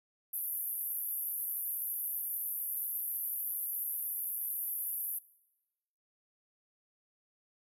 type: band-pass noise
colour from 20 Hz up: pink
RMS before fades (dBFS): -37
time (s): 0.33-5.19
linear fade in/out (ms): 10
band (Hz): 11000 to 14000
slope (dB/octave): 96
effects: noise-tail reverb RT60 1.0 s tail -21 dB re dry